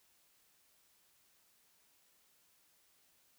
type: silence
effects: white hiss -71 dBFS RMS until 3.38 s